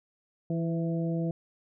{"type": "harmonic tone with a mistuned harmonic", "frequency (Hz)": 165.6, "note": "E3", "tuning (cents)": 8, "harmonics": [1, 2, 3, 4], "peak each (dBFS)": [-28, -34, -38, -40], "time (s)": [0.5, 1.31], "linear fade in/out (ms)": 2, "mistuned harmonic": 3, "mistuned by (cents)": 21, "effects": []}